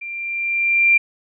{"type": "tone with level ramp", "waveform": "sine", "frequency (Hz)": 2374, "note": "D7", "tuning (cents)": 18, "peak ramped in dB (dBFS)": [-28, -9], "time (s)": [0.01, 0.98], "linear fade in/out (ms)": 10, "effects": []}